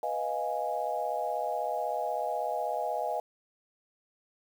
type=chord; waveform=sine; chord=F half-diminished seventh; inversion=second; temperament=equal; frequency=493.9 / 622.3 / 698.5 / 830.6 Hz; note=Cb5 / Eb5 / F5 / Ab5; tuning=0 / 0 / 0 / 0 cents; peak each=-37 / -34 / -34 / -34 dBFS; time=0.03-3.2 s; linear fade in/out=2 ms; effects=9-bit